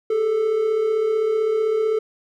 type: tone pair together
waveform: triangle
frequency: 404.3 / 440 Hz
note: G#4 / A4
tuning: -46 / 0 cents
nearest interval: minor second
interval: 146 cents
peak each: -25 / -16 dBFS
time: 0.1-1.99 s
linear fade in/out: 5 ms
effects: none